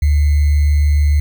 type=tone with sample-and-hold; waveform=sine; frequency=73.42 Hz; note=D2; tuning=in tune; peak=-9 dBFS; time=0.02-1.2 s; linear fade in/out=5 ms; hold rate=2100 Hz; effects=none